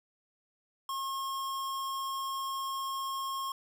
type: tone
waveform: square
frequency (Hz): 1079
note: C#6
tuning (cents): -47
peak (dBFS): -34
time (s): 0.89-3.52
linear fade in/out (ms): 2
effects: none